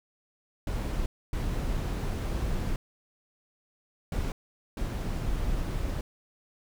brown noise bursts at uneven times, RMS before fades -30 dBFS, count 4, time 0.67-1.06 / 1.33-2.76 / 4.12-4.32 / 4.77-6.01 s, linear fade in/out 2 ms, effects none

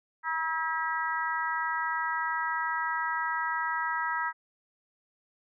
harmonic tone with a mistuned harmonic, 323.1 Hz, E4, 35 cents flat, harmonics 3 / 4 / 5 / 6, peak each -32 / -33 / -34 / -35 dBFS, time 0.23-4.33 s, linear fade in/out 50 ms, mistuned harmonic 3, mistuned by -19 cents, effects none

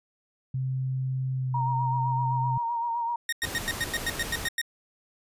sine tone with pitch glide, 130.81 to 127.53 Hz, C3 to C3, 0 to -44 cents, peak -26 dBFS, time 0.54-2.58 s, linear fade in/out 5 ms, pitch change -44 cents, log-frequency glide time 1.34-1.62 s
sine tone with vibrato, 937 Hz, A#5, 9 cents sharp, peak -26 dBFS, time 1.54-3.16 s, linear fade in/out 5 ms, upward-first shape sine, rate 7.8 Hz, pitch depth 37 cents each way
sawtooth tone bursts, 1856 Hz, A#6, 8 cents flat, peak -22 dBFS, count 11, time 3.29-4.615 s, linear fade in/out 2 ms, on 35 ms, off 94 ms
pink noise, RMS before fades -35 dBFS, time 3.43-4.48 s, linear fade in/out 5 ms
effects resampled to 32000 Hz

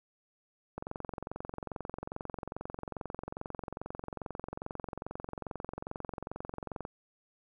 click train, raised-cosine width 1 ms, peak -24 dBFS, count 137, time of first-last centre 0.78-6.851 s, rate 22.4 Hz, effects 11-bit

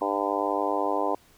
harmonic tone with a mistuned harmonic, 100.4 Hz, G2, 42 cents sharp, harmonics 3 / 4 / 5 / 6 / 7 / 8 / 9 / 10, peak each -32 / -32 / -32 / -32 / -32 / -32 / -32 / -32 dBFS, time 0.01-1.15 s, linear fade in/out 5 ms, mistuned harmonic 10, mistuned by +17 cents, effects pink hiss -58 dBFS RMS until 1.37 s

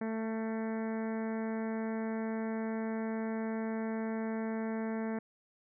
harmonic tone with a mistuned harmonic, 222.2 Hz, A3, 17 cents sharp, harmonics 1 / 2 / 3 / 4 / 5 / 6 / 7 / 8 / 9 / 10, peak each -34 / -40 / -44 / -47 / -53 / -54 / -52 / -52 / -55 / -57 dBFS, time 0.01-5.19 s, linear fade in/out 5 ms, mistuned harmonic 6, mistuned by +24 cents, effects none

